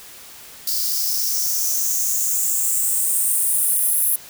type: noise with high-pass filter sweep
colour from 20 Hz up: violet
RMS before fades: -20 dBFS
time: 0.67-4.16 s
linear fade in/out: 5 ms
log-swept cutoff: 4700 to 11000 Hz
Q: 5.2
effects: white hiss -41 dBFS RMS until 4.29 s